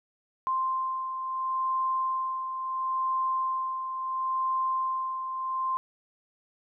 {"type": "beating tone pair", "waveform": "sine", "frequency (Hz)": [1046.5, 1047.23], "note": ["C6", "C6"], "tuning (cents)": [0, 1], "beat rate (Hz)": 0.73, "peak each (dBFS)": [-27, -36], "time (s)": [0.47, 5.77], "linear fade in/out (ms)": 0, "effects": []}